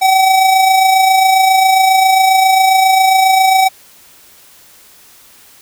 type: tone with amplitude modulation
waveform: square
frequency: 762 Hz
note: G5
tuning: 49 cents flat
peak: -6 dBFS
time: 0.01-3.69 s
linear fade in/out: 20 ms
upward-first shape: sine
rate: 27.4 Hz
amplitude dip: 40%
effects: white hiss -43 dBFS RMS until 5.61 s